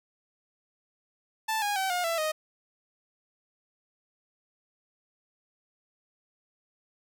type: tone with pitch steps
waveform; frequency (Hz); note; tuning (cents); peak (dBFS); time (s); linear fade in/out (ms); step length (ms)
sawtooth; 880 / 821.1 / 766.1 / 714.8 / 666.9 / 622.3; A5 / G#5 / G5 / F5 / E5 / D#5; 0 / -20 / -40 / +40 / +20 / 0; -23; 1.48-2.32; 10; 140
effects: none